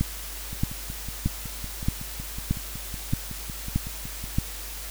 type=two click trains; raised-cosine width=5 ms; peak=-10 / -23 dBFS; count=8 / 21; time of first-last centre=0.01-4.385 / 0.53-4.241 s; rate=1.6 / 5.39 Hz; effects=added 50 Hz sine -38 dBFS peak until 4.9 s + white hiss -38 dBFS RMS until 4.9 s